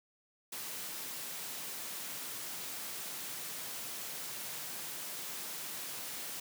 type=high-pass noise; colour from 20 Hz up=white; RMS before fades=-42 dBFS; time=0.52-6.4 s; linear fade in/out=5 ms; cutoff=110 Hz; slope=96 dB/octave; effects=none